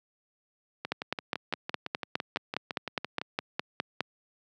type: two click trains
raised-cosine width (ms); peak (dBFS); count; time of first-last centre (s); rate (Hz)
0.3; -17 / -12; 15 / 16; 0.85-3.215 / 0.92-4.006; 5.92 / 4.86
effects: high-pass 150 Hz 12 dB/octave